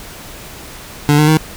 25% pulse tone with pitch steps, 146.83 / 151.57 / 156.46 Hz, D3 / D#3 / D#3, 0 / -45 / +10 cents, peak -4 dBFS, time 1.09-1.372 s, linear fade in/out 0 ms, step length 94 ms, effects pink hiss -33 dBFS RMS until 1.56 s

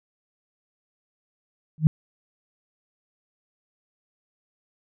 sine tone with exponential growth, 155.56 Hz, D#3, in tune, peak -7 dBFS, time 1.78-1.87 s, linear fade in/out 0 ms, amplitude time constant 19 ms, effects none

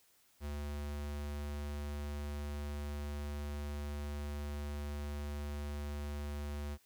square tone, 73 Hz, D2, 10 cents flat, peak -39 dBFS, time 0.4-6.78 s, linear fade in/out 50 ms, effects white hiss -69 dBFS RMS until 6.85 s

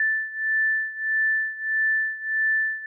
sine beating tone pair, 1760 / 1761.6 Hz, A6 / A6, 0 / +2 cents, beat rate 1.6 Hz, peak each -23 / -26 dBFS, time 0-2.86 s, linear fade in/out 2 ms, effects none

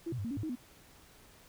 sine tone with pitch steps, 334.8 / 124.5 / 99.5 / 231.5 / 282.4 / 105.3 / 315.4 / 246 Hz, E4 / B2 / G2 / A#3 / C#4 / G#2 / D#4 / B3, +27 / +14 / +26 / -12 / +32 / +24 / +24 / -7 cents, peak -34 dBFS, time 0.06-0.556 s, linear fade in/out 10 ms, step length 62 ms, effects pink hiss -59 dBFS RMS until 1.48 s

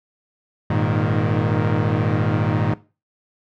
sawtooth chord, Ab suspended second, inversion none, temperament equal with one note detuned, 101.98 / 116.54 / 155.56 Hz, Ab2 / Bb2 / Eb3, -31 / 0 / 0 cents, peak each -18 dBFS, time 0.7-2.74 s, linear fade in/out 5 ms, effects noise-tail reverb RT60 0.3 s tail -18 dB re dry + low-pass 2000 Hz 12 dB/octave

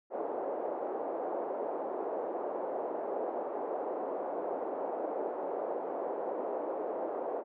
white band-pass noise, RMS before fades -36 dBFS, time 0.1-7.44 s, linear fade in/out 50 ms, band 360 to 710 Hz, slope 24 dB/octave, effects none

